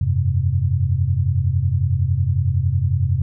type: chord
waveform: sine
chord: F suspended second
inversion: none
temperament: just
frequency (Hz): 87.31 / 98.22 / 130.96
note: F2 / G2 / C3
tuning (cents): 0 / +4 / +2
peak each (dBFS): -20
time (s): 0.01-3.22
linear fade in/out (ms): 5
effects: none